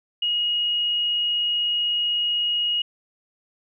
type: tone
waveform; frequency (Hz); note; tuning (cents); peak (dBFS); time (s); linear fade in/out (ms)
sine; 2884; F#7; -45; -20; 0.22-2.82; 5
effects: none